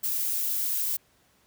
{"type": "noise", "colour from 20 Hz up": "violet", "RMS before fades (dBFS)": -28, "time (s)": [0.03, 0.97], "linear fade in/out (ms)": 10, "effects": ["pink hiss -64 dBFS RMS until 1.46 s", "high-pass 60 Hz 12 dB/octave"]}